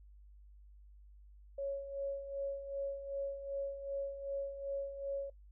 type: tone with tremolo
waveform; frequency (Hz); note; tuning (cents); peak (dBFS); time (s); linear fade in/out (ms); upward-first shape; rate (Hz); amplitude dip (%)
sine; 554.4; C#5; 0; -34; 1.58-5.3; 5; sine; 2.6; 65
effects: noise-tail reverb RT60 0.1 s tail -20 dB re dry + added 50 Hz sine -55 dBFS peak until 5.51 s